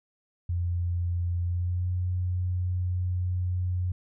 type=tone with pitch glide; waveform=sine; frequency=87.31 to 90.34 Hz; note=F2 to F#2; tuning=0 to -41 cents; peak=-25 dBFS; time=0.49-3.92 s; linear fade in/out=5 ms; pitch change=+59 cents; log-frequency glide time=1.43-1.92 s; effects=none